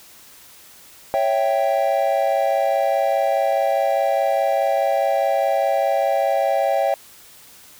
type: chord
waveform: triangle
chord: C# diminished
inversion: none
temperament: equal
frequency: 554.4 / 659.3 / 784 Hz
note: C#5 / E5 / G5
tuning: 0 / 0 / 0 cents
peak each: -19 dBFS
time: 1.14-6.94 s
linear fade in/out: 0 ms
effects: white hiss -46 dBFS RMS until 7.79 s

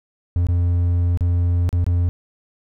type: tone with dropouts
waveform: triangle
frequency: 87.31 Hz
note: F2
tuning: in tune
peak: -13 dBFS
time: 0.36-2.09 s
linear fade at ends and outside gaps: 0 ms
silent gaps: 0.468-0.486 / 1.174-1.208 / 1.691-1.728 / 1.843-1.865 s
effects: none

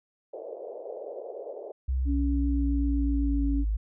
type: band-pass noise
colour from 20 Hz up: white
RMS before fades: -39 dBFS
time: 0.33-1.72 s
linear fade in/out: 5 ms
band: 400 to 630 Hz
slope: 48 dB/octave
type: linear sweep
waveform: sine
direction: down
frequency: 65.4 to 51.91 Hz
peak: -24 dBFS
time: 1.88-3.77 s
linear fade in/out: 10 ms
type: tone with vibrato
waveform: sine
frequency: 281 Hz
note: C#4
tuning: 24 cents sharp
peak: -27 dBFS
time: 2.05-3.65 s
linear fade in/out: 50 ms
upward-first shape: triangle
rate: 7.8 Hz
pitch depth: 10 cents each way
effects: none

